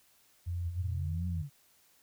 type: tone with pitch glide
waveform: sine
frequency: 87.31 to 86.61 Hz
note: F2 to F2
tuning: 0 to -14 cents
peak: -32 dBFS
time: 0.46-1.43 s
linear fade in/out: 20 ms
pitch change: -14 cents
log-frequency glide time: 0.64-0.96 s
type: linear two-way sweep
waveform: sine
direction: up then down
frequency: 71.1 to 182.3 to 134.2 Hz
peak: -37 dBFS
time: 0.64-1.5 s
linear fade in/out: 50 ms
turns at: 1.27 s
effects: white hiss -66 dBFS RMS until 2.02 s